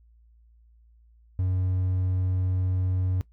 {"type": "tone", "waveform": "triangle", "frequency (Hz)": 92.5, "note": "F#2", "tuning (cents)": 0, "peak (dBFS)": -21, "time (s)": [1.39, 3.21], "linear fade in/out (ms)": 0, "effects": ["noise-tail reverb RT60 0.1 s tail -18 dB re dry", "added 57 Hz sine -54 dBFS peak until 3.32 s"]}